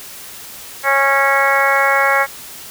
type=harmonic tone; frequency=275 Hz; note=C#4; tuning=14 cents flat; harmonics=2 / 3 / 4 / 5 / 6 / 7 / 8; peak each=-19 / -19 / -19 / -19 / -19 / -19 / -19 dBFS; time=0.83-2.27 s; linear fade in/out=50 ms; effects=white hiss -34 dBFS RMS until 2.7 s